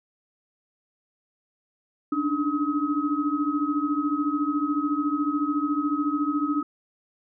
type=tone cluster; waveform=sine; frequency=287 / 300.9 / 1271 Hz; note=D4 / D4 / D#6; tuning=-40 / +42 / +36 cents; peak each=-26 / -26 / -29 dBFS; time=2.12-6.63 s; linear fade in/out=5 ms; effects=none